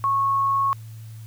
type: tone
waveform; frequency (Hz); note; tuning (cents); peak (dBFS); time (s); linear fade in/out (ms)
sine; 1099; C#6; -15; -18; 0.04-0.73; 0
effects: added 111 Hz sine -36 dBFS peak until 1.26 s + white hiss -54 dBFS RMS until 1.26 s